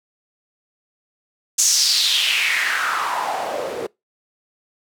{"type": "noise with band-pass filter sweep", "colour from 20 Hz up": "white", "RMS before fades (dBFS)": -20, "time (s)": [1.58, 3.87], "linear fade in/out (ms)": 10, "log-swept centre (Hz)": [6900, 400], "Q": 4.3, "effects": ["noise-tail reverb RT60 0.2 s tail -24 dB re dry"]}